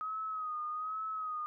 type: tone with vibrato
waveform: sine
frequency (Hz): 1259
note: D#6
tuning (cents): +20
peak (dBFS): -35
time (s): 0.01-1.46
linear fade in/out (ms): 0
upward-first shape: sine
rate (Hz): 1.2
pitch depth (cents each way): 52
effects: none